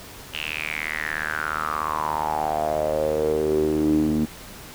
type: tone with band-pass filter sweep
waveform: sawtooth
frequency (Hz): 77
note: D#2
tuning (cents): -17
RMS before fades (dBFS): -24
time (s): 0.33-4.26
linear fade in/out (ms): 20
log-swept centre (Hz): 2900 to 250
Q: 7.7
effects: pink hiss -41 dBFS RMS until 4.74 s